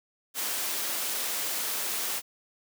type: high-pass noise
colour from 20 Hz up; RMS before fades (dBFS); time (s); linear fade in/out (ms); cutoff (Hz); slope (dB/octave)
white; -31; 0.34-2.22; 50; 280; 12
effects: none